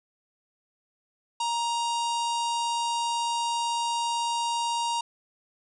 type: harmonic tone with a mistuned harmonic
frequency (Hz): 938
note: A#5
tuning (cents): +11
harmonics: 1 / 3 / 4 / 5 / 6 / 7 / 8 / 9 / 10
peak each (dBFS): -26 / -36 / -38 / -40 / -42 / -43 / -44 / -45 / -46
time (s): 1.4-5.01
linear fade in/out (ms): 5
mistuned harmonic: 7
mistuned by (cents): +33
effects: none